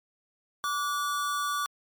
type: tone pair together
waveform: square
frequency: 1157.2 / 1456 Hz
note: D6 / F#6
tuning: -26 / -28 cents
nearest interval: major third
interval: 398 cents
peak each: -29 / -35 dBFS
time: 0.64-1.66 s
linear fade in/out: 0 ms
effects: MP3 96 kbps